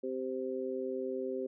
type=harmonic tone; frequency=130 Hz; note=C3; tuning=11 cents flat; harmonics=2 / 3 / 4; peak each=-40 / -36 / -39 dBFS; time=0.03-1.47 s; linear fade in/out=10 ms; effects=none